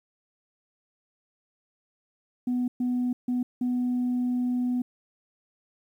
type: tone bursts at uneven times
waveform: sine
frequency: 247.6 Hz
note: B3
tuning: 5 cents sharp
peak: -22 dBFS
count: 4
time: 2.47-2.68 / 2.8-3.13 / 3.28-3.43 / 3.61-4.82 s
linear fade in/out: 5 ms
effects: tanh soft clip ceiling -21 dBFS + 10-bit